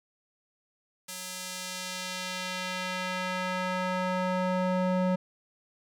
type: tone with band-pass filter sweep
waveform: square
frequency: 183.9 Hz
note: F#3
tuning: 10 cents flat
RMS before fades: -31 dBFS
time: 1.08-5.16 s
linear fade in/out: 10 ms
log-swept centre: 9500 to 460 Hz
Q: 0.71
effects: none